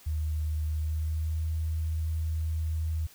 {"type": "tone with pitch glide", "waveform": "sine", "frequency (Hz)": [77.2, 79.69], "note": ["D#2", "D#2"], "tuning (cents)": [-13, 42], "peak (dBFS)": -27, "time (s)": [0.06, 3.07], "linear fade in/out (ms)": 10, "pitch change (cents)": 55, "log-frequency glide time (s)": [0.73, 1.48], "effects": ["white hiss -55 dBFS RMS until 3.14 s"]}